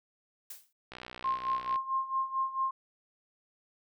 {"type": "noise with exponential decay", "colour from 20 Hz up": "blue", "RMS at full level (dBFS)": -40, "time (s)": [0.5, 0.73], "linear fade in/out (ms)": 5, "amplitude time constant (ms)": 48}
{"type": "click train", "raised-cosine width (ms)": 0.3, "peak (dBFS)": -27, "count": 53, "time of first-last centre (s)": [0.92, 1.759], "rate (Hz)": 62}
{"type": "tone with tremolo", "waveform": "sine", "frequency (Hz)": 1062, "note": "C6", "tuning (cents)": 25, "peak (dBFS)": -26, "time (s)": [1.24, 2.71], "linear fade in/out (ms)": 5, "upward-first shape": "sine", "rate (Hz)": 4.5, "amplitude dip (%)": 80}
{"effects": []}